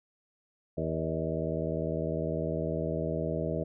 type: harmonic tone with a mistuned harmonic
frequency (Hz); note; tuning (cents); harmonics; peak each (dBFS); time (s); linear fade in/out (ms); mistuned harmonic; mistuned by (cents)
79.9; D#2; +47; 1 / 2 / 3 / 4 / 5 / 6 / 7 / 8; -39 / -34 / -40 / -38 / -38 / -37 / -38 / -37; 0.77-3.64; 10; 7; +61
effects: none